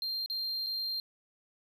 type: tone with dropouts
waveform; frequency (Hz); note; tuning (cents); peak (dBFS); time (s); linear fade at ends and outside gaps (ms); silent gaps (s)
triangle; 4183; C8; -1; -31; 0.02-1; 1; 0.261-0.299 / 0.663-0.667
effects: none